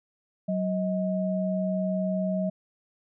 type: tone pair together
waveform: sine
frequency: 187.6 / 631 Hz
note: F#3 / D#5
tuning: +24 / +24 cents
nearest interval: octave + major sixth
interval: 2100 cents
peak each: -26 / -29 dBFS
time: 0.48-2.5 s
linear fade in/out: 10 ms
effects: none